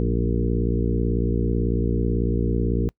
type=harmonic tone with a mistuned harmonic; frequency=58.1 Hz; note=A#1; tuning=5 cents flat; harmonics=1 / 2 / 3 / 4 / 5 / 6 / 7 / 8; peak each=-23 / -26 / -28 / -29 / -30 / -31 / -31 / -32 dBFS; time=0-2.89 s; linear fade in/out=0 ms; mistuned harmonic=3; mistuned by=+57 cents; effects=noise-tail reverb RT60 0.1 s tail -25 dB re dry